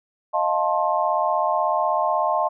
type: chord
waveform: sine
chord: F dominant seventh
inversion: third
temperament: equal with one note detuned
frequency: 622.3 / 698.5 / 880 / 1061.7 Hz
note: Eb5 / F5 / A5 / C6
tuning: 0 / 0 / 0 / +25 cents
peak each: -24 dBFS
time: 0.33-2.49 s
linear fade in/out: 20 ms
effects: none